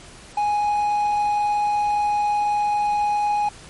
triangle tone, 830.6 Hz, G#5, in tune, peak -16 dBFS, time 0.37-3.49 s, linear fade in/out 5 ms, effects pink hiss -43 dBFS RMS until 3.69 s + MP3 48 kbps

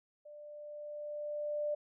sine tone with level ramp, 593 Hz, D5, 17 cents sharp, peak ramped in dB -49 to -31 dBFS, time 0.25-1.75 s, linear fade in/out 10 ms, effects none

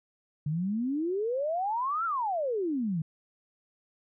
sine exponential two-way sweep, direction up then down, 143.5 to 1396.9 to 150.7 Hz, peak -27 dBFS, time 0.46-3.02 s, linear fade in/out 5 ms, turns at 2.05 s, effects none

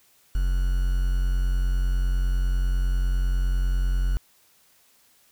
triangle tone with quantisation, 45 Hz, F#1, 47 cents flat, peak -18 dBFS, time 0.35-4.17 s, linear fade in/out 0 ms, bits 7, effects white hiss -60 dBFS RMS until 5.31 s

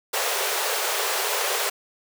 pink high-pass noise, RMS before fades -25 dBFS, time 0.13-1.7 s, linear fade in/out 10 ms, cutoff 390 Hz, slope 96 dB/octave, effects none

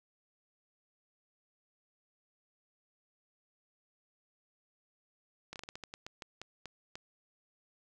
slowing click train, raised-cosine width 0.2 ms, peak -26 dBFS, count 13, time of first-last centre 5.53-6.955 s, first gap 28 ms, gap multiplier 1.24, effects none

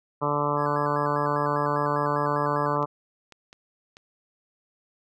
harmonic tone, 146 Hz, D3, 10 cents flat, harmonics 1 / 2 / 3 / 4 / 5 / 6 / 7 / 8 / 9, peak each -31 / -33 / -31 / -30 / -37 / -31 / -29 / -29 / -37 dBFS, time 0.21-2.86 s, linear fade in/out 20 ms
triangle tone with vibrato, 1568 Hz, G6, in tune, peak -37 dBFS, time 0.56-2.78 s, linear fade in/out 50 ms, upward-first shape square, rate 5 Hz, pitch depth 99 cents each way
clicks, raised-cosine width 0.2 ms, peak -29 dBFS, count 4, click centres 2.828 / 3.323 / 3.529 / 3.969 s
effects none

